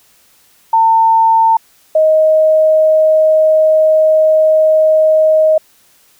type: tone pair in turn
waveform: sine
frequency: 900 / 626.9 Hz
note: A5 / D#5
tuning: +39 / +13 cents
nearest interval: tritone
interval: 626 cents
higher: first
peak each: -6 dBFS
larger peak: neither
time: 0.73-1.57 / 1.95-5.58 s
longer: second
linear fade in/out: 5 ms
effects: white hiss -50 dBFS RMS until 6.19 s